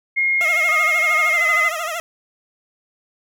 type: tone with pitch glide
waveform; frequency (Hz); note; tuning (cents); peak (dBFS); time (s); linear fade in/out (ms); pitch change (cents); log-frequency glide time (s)
sine; 2143 to 2043; C7 to C7; +41 to -42; -15; 0.16-1.7; 20; -83; 1.31-1.41
type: tone with vibrato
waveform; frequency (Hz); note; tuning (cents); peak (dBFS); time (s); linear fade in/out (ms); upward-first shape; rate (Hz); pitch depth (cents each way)
15% pulse; 659.3; E5; 0; -17; 0.41-2; 0; triangle; 13; 130
type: tone with tremolo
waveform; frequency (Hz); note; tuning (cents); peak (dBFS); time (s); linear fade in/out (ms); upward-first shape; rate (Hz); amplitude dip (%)
sine; 1244.5; D#6; 0; -22; 0.69-1.88; 0; square; 2.5; 55
effects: none